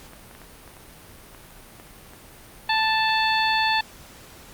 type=clicks; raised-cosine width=0.5 ms; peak=-29 dBFS; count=9; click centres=0.134 / 0.312 / 0.351 / 0.417 / 0.677 / 0.768 / 1.348 / 1.799 / 2.135 s
type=harmonic tone; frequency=880 Hz; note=A5; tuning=in tune; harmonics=1 / 2 / 3 / 4 / 5; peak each=-22 / -25 / -27 / -28 / -29 dBFS; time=2.69-3.81 s; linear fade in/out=5 ms
effects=pink hiss -46 dBFS RMS until 4.53 s + Opus 48 kbps